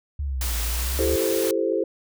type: exponential two-way sweep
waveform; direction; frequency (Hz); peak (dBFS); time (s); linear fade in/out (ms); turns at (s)
sine; down then up; 73.9 to 55 to 73.9; -24; 0.19-1.16; 5; 0.61
type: noise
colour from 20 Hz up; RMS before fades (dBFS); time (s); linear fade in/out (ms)
white; -30; 0.41-1.51; 2
type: chord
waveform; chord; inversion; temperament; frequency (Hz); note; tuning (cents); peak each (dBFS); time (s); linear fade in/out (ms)
sine; A minor seventh; second; equal with one note detuned; 335.8 / 392 / 440 / 523.3; E4 / G4 / A4 / C5; +32 / 0 / 0 / 0; -26; 0.99-1.84; 2
effects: none